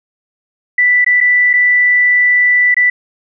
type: tone with dropouts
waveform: sine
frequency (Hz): 1976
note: B6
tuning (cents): 0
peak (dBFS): -7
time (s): 0.78-2.9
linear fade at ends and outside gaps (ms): 5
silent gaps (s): 1.046-1.063 / 1.205-1.21 / 1.532-1.536 / 2.744-2.766
effects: none